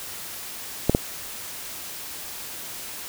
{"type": "clicks", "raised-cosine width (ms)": 2, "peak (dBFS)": -3, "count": 2, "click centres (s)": [0.896, 0.949], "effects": ["white hiss -36 dBFS RMS until 3.08 s"]}